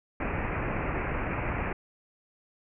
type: low-pass noise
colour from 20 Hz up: pink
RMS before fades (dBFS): -31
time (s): 0.2-1.73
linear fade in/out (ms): 5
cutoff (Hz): 2600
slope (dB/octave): 96
effects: none